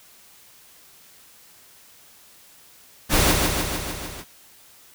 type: noise with echo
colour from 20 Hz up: pink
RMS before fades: -18 dBFS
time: 3.09-3.35 s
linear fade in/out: 50 ms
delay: 150 ms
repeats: 6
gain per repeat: -3 dB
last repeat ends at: 4.25 s
effects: white hiss -51 dBFS RMS until 4.94 s